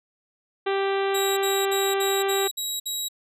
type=harmonic tone; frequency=392 Hz; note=G4; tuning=in tune; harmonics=1 / 2 / 3 / 4 / 5 / 6 / 7 / 8 / 9 / 10; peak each=-23 / -29 / -33 / -35 / -37 / -39 / -40 / -41 / -42 / -43 dBFS; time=0.66-2.48 s; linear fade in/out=10 ms
type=tone bursts; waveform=20% pulse; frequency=3851 Hz; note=B7; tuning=44 cents flat; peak=-21 dBFS; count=7; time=1.14-3.086 s; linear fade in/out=10 ms; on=230 ms; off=56 ms
effects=none